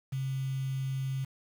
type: tone with quantisation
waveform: sine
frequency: 133.5 Hz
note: C3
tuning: 35 cents sharp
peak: -30 dBFS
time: 0.12-1.25 s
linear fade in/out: 10 ms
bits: 8
effects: none